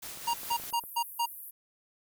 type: noise with tremolo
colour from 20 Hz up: white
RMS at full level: -41 dBFS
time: 0.02-0.71 s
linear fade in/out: 10 ms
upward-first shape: sine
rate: 4.7 Hz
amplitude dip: 35%
type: clicks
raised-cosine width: 1 ms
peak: -35 dBFS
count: 8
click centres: 0.174 / 0.332 / 0.433 / 0.514 / 0.599 / 0.637 / 0.727 / 0.838 s
type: tone bursts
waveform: square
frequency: 939 Hz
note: A#5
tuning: 12 cents sharp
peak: -27 dBFS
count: 5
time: 0.27-1.26 s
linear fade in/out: 10 ms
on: 70 ms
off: 160 ms
type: band-pass noise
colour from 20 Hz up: white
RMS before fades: -45 dBFS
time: 0.36-1.51 s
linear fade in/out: 10 ms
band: 11000 to 15000 Hz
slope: 48 dB/octave
effects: none